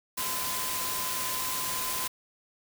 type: tone in noise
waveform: sine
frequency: 1024 Hz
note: C6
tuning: 38 cents flat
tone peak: -37 dBFS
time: 0.17-2.08 s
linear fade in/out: 10 ms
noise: white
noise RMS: -32 dBFS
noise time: 0.17-2.08 s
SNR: -8 dB
effects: none